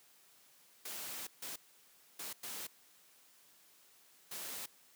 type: noise bursts at uneven times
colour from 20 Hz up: white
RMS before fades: -44 dBFS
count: 5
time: 0.85-1.27 / 1.42-1.56 / 2.19-2.33 / 2.43-2.67 / 4.31-4.66 s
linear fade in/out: 5 ms
effects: white hiss -65 dBFS RMS until 4.95 s + high-pass 150 Hz 12 dB/octave